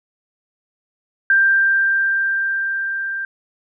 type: tone with level ramp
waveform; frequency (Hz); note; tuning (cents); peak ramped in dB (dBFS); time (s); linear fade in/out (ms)
sine; 1581; G6; +14; -10 to -22; 1.3-3.25; 2
effects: none